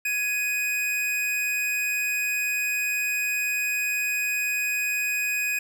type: tone pair together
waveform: square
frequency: 1675 / 2497 Hz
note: G#6 / D#7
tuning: +14 / +6 cents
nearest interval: perfect fifth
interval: 692 cents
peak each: -34 / -25 dBFS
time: 0.05-5.59 s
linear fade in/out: 5 ms
effects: none